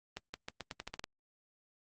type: accelerating click train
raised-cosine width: 0.2 ms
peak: -22 dBFS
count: 10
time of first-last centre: 0.17-1.041 s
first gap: 170 ms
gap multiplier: 0.85
effects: Opus 32 kbps